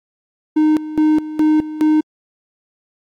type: tone with tremolo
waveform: triangle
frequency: 308.2 Hz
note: D#4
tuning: 16 cents flat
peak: -8 dBFS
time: 0.56-2.01 s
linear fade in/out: 10 ms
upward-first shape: square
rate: 2.4 Hz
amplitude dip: 80%
effects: AAC 64 kbps